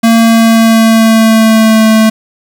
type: tone with pitch glide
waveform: square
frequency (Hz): 228.1 to 219.9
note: A#3 to A3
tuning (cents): -37 to -1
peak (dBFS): -4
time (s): 0.03-2.1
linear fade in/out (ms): 10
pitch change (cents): -64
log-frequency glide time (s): 0.17-1.87
effects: 7-bit